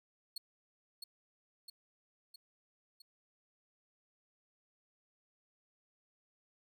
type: tone with echo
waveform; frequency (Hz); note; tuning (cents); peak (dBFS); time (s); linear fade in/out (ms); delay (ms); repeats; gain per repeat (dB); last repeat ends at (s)
40% pulse; 4345; C#8; -35; -38; 0.36-0.38; 5; 660; 4; -4; 3.02
effects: none